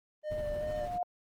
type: tone with vibrato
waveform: triangle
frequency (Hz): 602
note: D5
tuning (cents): +43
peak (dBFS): -31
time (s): 0.23-0.89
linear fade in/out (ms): 50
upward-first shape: square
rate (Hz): 2.6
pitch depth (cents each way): 19
type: noise with tremolo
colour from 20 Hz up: brown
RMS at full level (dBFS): -41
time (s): 0.3-0.99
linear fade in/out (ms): 20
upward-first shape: square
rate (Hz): 13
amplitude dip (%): 25
type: tone with exponential growth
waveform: sine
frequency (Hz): 712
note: F5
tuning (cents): +33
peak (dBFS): -28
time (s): 0.34-1.03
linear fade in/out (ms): 2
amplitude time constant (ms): 150
effects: Opus 24 kbps